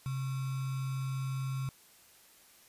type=tone with sample-and-hold; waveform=sine; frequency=132.9 Hz; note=C3; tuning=27 cents sharp; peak=-32 dBFS; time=0.06-1.69 s; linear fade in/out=0 ms; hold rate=1225 Hz; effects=white hiss -60 dBFS RMS until 2.68 s + resampled to 32000 Hz

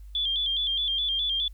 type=tone with vibrato; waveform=sine; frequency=3322 Hz; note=G#7; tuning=in tune; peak=-24 dBFS; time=0.15-1.48 s; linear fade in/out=2 ms; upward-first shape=square; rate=4.8 Hz; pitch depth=67 cents each way; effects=added 50 Hz sine -41 dBFS peak until 1.53 s + white hiss -68 dBFS RMS until 1.53 s

